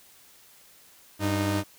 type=tone pair together; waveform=sawtooth; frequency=98 / 307.6 Hz; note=G2 / D#4; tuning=0 / -20 cents; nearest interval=octave + minor sixth; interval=1980 cents; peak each=-23 dBFS; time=1.19-1.64 s; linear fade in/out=50 ms; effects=white hiss -55 dBFS RMS until 1.78 s